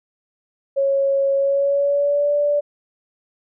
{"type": "tone with pitch glide", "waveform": "sine", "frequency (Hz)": [550, 582.7], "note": ["C#5", "D5"], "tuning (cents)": [-14, -14], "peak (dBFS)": -15, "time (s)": [0.76, 2.61], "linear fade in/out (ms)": 20, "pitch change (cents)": 100, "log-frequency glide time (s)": [1.35, 2.34], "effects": []}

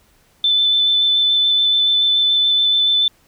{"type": "tone with vibrato", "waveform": "sine", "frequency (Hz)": 3520, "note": "A7", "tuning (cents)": 0, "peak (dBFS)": -12, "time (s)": [0.44, 3.08], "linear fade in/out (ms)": 2, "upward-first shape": "square", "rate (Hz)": 7, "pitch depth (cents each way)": 9, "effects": ["pink hiss -56 dBFS RMS until 3.27 s"]}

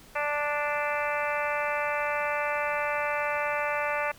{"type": "harmonic tone", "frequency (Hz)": 293.7, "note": "D4", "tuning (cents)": 0, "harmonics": [2, 3, 4, 5, 6, 7, 8, 9], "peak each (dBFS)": [-31, -33, -34, -35, -36, -36, -37, -38], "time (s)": [0.15, 4.12], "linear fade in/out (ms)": 10, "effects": ["pink hiss -53 dBFS RMS until 4.18 s"]}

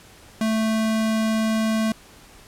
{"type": "tone", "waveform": "square", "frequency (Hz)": 220.4, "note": "A3", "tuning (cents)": 3, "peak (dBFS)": -20, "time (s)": [0.41, 1.92], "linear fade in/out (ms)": 2, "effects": ["pink hiss -48 dBFS RMS until 2.47 s", "low-pass 12000 Hz 12 dB/octave"]}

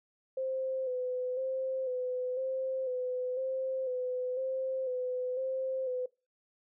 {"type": "tone with vibrato", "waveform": "sine", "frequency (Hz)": 514, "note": "C5", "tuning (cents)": -31, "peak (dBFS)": -31, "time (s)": [0.37, 6.06], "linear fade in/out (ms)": 5, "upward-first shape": "square", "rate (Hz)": 1, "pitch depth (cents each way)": 35, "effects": ["noise-tail reverb RT60 0.3 s tail -23 dB re dry"]}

